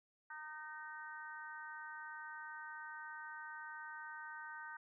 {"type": "harmonic tone with a mistuned harmonic", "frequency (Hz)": 307.1, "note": "D#4", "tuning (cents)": -23, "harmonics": [3, 4, 5, 6], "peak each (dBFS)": [-52, -55, -49, -55], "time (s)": [0.3, 4.77], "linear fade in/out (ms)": 5, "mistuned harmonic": 6, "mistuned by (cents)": 15, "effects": []}